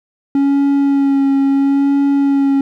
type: tone with vibrato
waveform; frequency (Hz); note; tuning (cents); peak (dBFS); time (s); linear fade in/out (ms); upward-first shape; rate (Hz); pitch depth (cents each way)
triangle; 277.2; C#4; 0; -8; 0.35-2.61; 2; sine; 0.74; 19
effects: none